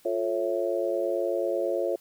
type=harmonic tone with a mistuned harmonic; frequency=110 Hz; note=A2; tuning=in tune; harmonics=3 / 4 / 5 / 6; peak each=-30 / -32 / -28 / -32 dBFS; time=0.05-1.96 s; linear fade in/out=5 ms; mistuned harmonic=3; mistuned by=+110 cents; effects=white hiss -59 dBFS RMS until 2 s